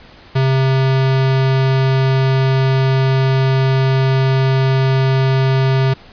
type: tone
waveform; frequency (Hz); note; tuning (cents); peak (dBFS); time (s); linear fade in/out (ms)
square; 132.9; C3; +27; -12; 0.35-5.94; 10
effects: pink hiss -42 dBFS RMS until 6.12 s + resampled to 11025 Hz